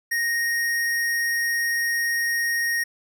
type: tone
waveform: square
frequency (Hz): 1864.7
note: A#6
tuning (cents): 0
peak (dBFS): -22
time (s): 0.11-2.84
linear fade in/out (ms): 10
effects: none